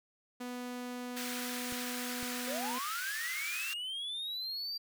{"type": "tone", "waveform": "sawtooth", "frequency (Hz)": 246.9, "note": "B3", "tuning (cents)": 0, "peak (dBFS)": -35, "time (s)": [0.4, 2.79], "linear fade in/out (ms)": 10}
{"type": "high-pass noise", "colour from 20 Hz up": "pink", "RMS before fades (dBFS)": -41, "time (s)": [1.16, 3.74], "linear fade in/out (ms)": 10, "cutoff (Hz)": 1300, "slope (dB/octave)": 48}
{"type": "clicks", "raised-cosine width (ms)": 3, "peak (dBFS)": -34, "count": 2, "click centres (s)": [1.724, 2.229]}
{"type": "linear sweep", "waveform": "triangle", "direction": "up", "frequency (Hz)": [480, 4730], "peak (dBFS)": -35, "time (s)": [2.47, 4.78], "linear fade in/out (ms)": 10}
{"effects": []}